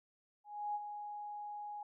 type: tone with ADSR envelope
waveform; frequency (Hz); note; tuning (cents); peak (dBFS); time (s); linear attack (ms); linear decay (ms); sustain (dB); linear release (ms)
sine; 830.6; G#5; 0; -34; 0.44-1.83; 310; 36; -8; 3
effects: none